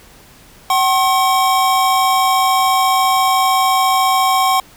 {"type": "tone pair together", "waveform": "square", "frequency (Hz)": [760, 1074.8], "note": ["F#5", "C6"], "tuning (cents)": [46, 46], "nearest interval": "tritone", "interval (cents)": 600, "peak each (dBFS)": -15, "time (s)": [0.7, 4.6], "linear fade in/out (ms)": 2, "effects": ["pink hiss -44 dBFS RMS until 4.76 s"]}